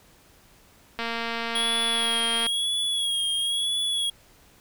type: click train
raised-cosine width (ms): 0.3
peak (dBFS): -14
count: 342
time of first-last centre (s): 0.99-2.466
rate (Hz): 231
type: tone with vibrato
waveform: square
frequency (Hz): 3322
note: G#7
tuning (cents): 0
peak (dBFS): -24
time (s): 1.55-4.1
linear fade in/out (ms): 5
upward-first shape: sine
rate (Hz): 1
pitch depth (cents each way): 50
effects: pink hiss -56 dBFS RMS until 4.6 s